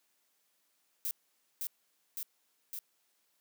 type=noise with echo; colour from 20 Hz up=violet; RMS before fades=-35 dBFS; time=1.05-1.11 s; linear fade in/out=0 ms; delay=560 ms; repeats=3; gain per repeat=-2 dB; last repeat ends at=2.79 s; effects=white hiss -75 dBFS RMS until 3.4 s + high-pass 200 Hz 12 dB/octave